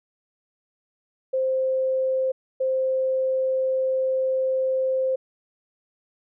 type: tone pair in turn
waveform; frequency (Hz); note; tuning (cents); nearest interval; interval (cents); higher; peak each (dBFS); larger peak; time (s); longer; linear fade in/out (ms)
sine; 523.3 / 523.3; C5 / C5; 0 / 0; unison; 0; neither; -20; neither; 1.33-2.32 / 2.6-5.16; second; 10
effects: none